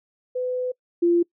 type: tone pair in turn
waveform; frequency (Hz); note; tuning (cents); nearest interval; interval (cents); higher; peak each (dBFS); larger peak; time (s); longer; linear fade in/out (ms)
sine; 503 / 344.4; B4 / F4; +32 / -24; perfect fifth; 656; first; -23 / -15; second; 0.35-0.72 / 1.02-1.23; first; 10
effects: noise-tail reverb RT60 0.1 s tail -25 dB re dry